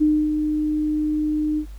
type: tone with ADSR envelope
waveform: sine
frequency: 304.2 Hz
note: D#4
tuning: 39 cents flat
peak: -13 dBFS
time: 0-1.66 s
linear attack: 19 ms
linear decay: 270 ms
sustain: -6 dB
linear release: 81 ms
effects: added 50 Hz sine -34 dBFS peak until 1.78 s + pink hiss -54 dBFS RMS until 1.78 s